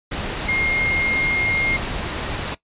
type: tone in noise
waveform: sine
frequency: 2130 Hz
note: C7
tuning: 30 cents sharp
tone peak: -18 dBFS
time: 0.48-1.77 s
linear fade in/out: 10 ms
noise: pink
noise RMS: -26 dBFS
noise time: 0.11-2.55 s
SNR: +5 dB
effects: noise-tail reverb RT60 0.1 s tail -18 dB re dry + resampled to 8000 Hz